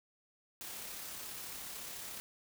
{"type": "noise with amplitude modulation", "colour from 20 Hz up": "white", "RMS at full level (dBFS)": -44, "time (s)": [0.61, 2.2], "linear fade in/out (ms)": 0, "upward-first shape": "sine", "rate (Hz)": 34.1, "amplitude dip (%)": 25, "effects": []}